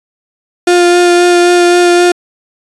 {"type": "tone with vibrato", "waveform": "35% pulse", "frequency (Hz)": 351.7, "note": "F4", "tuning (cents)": 12, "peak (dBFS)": -3, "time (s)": [0.67, 2.12], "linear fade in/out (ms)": 5, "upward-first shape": "sine", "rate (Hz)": 3.8, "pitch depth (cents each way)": 11, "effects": ["resampled to 24000 Hz"]}